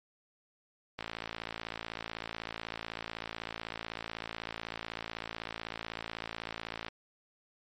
click train, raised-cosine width 0.3 ms, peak -21 dBFS, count 331, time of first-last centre 0.99-6.883 s, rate 56 Hz, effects MP3 48 kbps

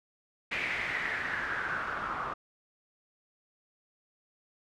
white noise with low-pass filter sweep, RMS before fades -34 dBFS, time 0.51-2.34 s, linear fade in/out 10 ms, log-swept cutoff 2300 to 1200 Hz, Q 5.1, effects none

